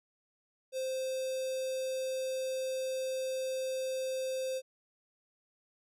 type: tone with notch filter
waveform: square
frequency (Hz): 522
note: C5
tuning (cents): -4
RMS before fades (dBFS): -35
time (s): 0.72-4.62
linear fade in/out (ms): 50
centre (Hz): 1700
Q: 0.78
effects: low-pass 12000 Hz 12 dB/octave